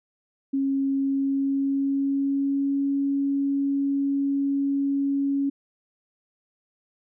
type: tone with pitch glide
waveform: sine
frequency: 272.9 to 278.2 Hz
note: C#4 to C#4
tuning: -27 to +6 cents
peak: -21 dBFS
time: 0.53-5.5 s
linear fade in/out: 10 ms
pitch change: +33 cents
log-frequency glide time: 0.93-2.84 s
effects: none